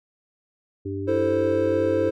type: harmonic tone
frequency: 98 Hz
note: G2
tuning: in tune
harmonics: 1 / 3 / 4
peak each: -31 / -31 / -31 dBFS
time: 0.85-2.1 s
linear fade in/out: 10 ms
type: chord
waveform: triangle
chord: A minor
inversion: second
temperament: equal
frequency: 329.6 / 440 / 523.3 Hz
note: E4 / A4 / C5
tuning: 0 / 0 / 0 cents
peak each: -23 / -23 / -21 dBFS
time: 1.07-2.11 s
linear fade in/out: 20 ms
effects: none